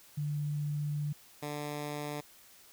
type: tone pair in turn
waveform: sine / 10% pulse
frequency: 147.5 / 147.5 Hz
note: D3 / D3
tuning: +8 / +8 cents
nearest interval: unison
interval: 0 cents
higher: neither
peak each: -31 / -28 dBFS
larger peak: second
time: 0.17-1.13 / 1.42-2.21 s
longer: first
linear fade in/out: 10 ms
effects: white hiss -58 dBFS RMS until 2.72 s